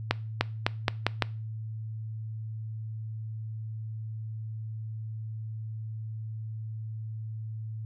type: accelerating click train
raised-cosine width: 0.3 ms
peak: -6 dBFS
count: 6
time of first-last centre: 0.11-1.223 s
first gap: 300 ms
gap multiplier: 0.85
effects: noise-tail reverb RT60 0.4 s tail -22 dB re dry + added 110 Hz sine -34 dBFS peak until 7.85 s